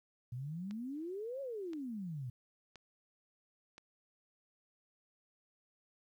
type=exponential two-way sweep; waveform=sine; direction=up then down; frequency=117.4 to 563 to 117.4 Hz; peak=-39 dBFS; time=0.32-2.3 s; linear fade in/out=5 ms; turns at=1.41 s
type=click train; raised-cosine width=0.2 ms; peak=-35 dBFS; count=4; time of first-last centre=0.71-3.781 s; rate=0.977 Hz
effects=12-bit